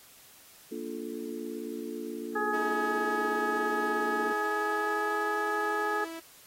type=chord; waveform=sine; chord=Bb major seventh; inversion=none; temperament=just; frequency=233.1 / 291.4 / 349.6 / 437 Hz; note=Bb3 / D4 / F4 / A4; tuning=0 / -13 / +2 / -12 cents; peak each=-40 dBFS; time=0.71-4.33 s; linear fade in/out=10 ms
type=harmonic tone; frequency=420.1 Hz; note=G#4; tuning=20 cents sharp; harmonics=1 / 2 / 3 / 4; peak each=-33 / -33 / -33 / -33 dBFS; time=2.35-6.05 s; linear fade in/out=10 ms
type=tone with pitch glide; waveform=sawtooth; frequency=320.9 to 328.6 Hz; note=E4 to E4; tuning=-46 to -5 cents; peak=-35 dBFS; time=2.53-6.2 s; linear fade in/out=10 ms; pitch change=+41 cents; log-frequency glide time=4.12-5.18 s
effects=white hiss -55 dBFS RMS until 6.46 s + AAC 48 kbps